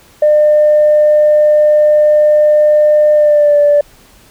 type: tone with pitch glide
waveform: sine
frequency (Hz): 602 to 583.8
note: D5 to D5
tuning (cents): +43 to -10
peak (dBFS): -4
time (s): 0.22-3.81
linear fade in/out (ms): 5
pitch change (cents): -53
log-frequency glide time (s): 3.14-3.58
effects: tanh soft clip ceiling -1 dBFS + pink hiss -44 dBFS RMS until 4.3 s

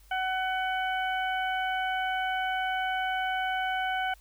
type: harmonic tone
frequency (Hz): 750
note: F#5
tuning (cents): +23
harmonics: 1 / 2 / 3 / 4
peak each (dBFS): -29 / -32 / -38 / -39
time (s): 0.11-4.14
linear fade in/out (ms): 5
effects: added 50 Hz sine -54 dBFS peak until 4.2 s + white hiss -62 dBFS RMS until 4.2 s

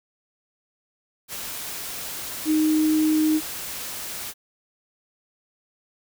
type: tone in noise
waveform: sine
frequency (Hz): 310.5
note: D#4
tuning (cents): -3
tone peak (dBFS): -17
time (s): 2.45-3.41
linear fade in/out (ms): 50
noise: white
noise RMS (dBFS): -33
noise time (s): 1.28-4.34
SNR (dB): +13
effects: none

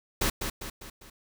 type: noise with echo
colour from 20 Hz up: pink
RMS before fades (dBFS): -26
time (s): 0.21-0.3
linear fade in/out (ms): 5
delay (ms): 200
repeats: 4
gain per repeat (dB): -6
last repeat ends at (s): 1.1
effects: none

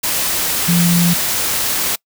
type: tone in noise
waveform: sine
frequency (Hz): 172.7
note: F3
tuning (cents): -19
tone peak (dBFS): -11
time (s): 0.68-1.14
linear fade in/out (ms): 10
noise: white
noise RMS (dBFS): -18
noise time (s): 0.03-1.96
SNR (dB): +4
effects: noise-tail reverb RT60 0.1 s tail -25 dB re dry

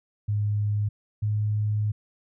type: tone pair in turn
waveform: sine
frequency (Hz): 104.1 / 105.68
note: G#2 / G#2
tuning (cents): +5 / +31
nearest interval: unison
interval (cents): 26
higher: second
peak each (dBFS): -22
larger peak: neither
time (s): 0.28-0.89 / 1.22-1.92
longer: second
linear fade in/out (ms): 10
effects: none

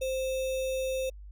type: tone with sample-and-hold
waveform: sine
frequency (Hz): 523.3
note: C5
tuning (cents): 0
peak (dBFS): -28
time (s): 0.01-1.1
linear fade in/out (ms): 10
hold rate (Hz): 3150
effects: added 50 Hz sine -43 dBFS peak until 1.31 s + AAC 64 kbps

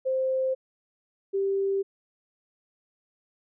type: tone pair in turn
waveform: sine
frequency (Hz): 523.3 / 392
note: C5 / G4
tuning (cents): 0 / 0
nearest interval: perfect fourth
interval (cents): 500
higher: first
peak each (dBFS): -23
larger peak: neither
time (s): 0.05-0.55 / 1.33-1.83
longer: neither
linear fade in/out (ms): 20
effects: none

